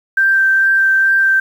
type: tone with vibrato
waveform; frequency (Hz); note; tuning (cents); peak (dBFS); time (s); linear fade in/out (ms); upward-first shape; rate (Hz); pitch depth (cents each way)
sine; 1568; G6; 0; -9; 0.17-1.4; 5; triangle; 2.3; 9
effects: 7-bit

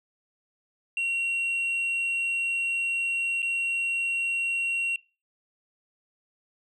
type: tone with dropouts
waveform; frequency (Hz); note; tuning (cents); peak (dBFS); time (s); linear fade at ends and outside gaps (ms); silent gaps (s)
sine; 2742; F7; -32; -22; 0.97-4.96; 2; 3.42-3.427
effects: noise-tail reverb RT60 0.3 s tail -23 dB re dry + tanh soft clip ceiling -24 dBFS

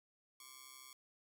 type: ring-modulated tone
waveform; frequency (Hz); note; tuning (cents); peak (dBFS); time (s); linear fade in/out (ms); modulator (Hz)
5% pulse; 1112; C#6; +5; -39; 0.4-0.93; 2; 65.9
effects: 12-bit

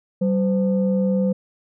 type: tone pair together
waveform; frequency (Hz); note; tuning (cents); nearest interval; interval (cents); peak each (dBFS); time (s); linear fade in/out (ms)
sine; 191.6 / 511.5; G3 / C5; -39 / -39; octave + perfect fourth; 1700; -17 / -22; 0.21-1.33; 10
effects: tanh soft clip ceiling -10 dBFS

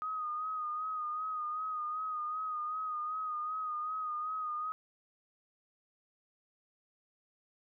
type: tone with vibrato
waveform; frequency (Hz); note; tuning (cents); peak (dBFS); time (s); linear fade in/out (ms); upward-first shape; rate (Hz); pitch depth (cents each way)
sine; 1244.5; D#6; 0; -34; 0.02-4.72; 0; sine; 2.6; 41
effects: none

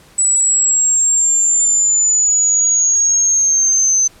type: exponential sweep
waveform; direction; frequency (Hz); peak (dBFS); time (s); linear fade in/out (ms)
sine; down; 7902 to 6150; -10; 0.18-4.08; 10
effects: pink hiss -46 dBFS RMS until 4.2 s + low-pass 12000 Hz 12 dB/octave

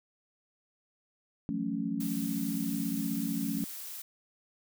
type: chord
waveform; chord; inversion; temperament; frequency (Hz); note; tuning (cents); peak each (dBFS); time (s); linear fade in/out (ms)
sine; F# minor seventh; third; equal with one note detuned; 169.06 / 185 / 220 / 277.2; E3 / F#3 / A3 / C#4; +44 / 0 / 0 / 0; -40 / -37 / -34 / -34; 1.49-3.64; 0
type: noise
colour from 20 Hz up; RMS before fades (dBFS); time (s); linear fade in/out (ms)
blue; -42; 2-4.02; 5
effects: none

